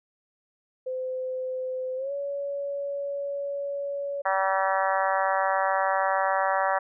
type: tone with pitch glide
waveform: sine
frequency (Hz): 514 to 563.8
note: C5 to C#5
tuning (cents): -31 to +29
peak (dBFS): -28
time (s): 0.86-4.22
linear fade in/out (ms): 10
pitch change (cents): +160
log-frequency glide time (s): 1.96-2.12
type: harmonic tone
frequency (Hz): 191.9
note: G3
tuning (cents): -37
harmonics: 3 / 4 / 5 / 6 / 7 / 8 / 9 / 10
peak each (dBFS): -28 / -27 / -29 / -31 / -32 / -35 / -33 / -36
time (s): 4.25-6.79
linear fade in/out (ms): 10
effects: none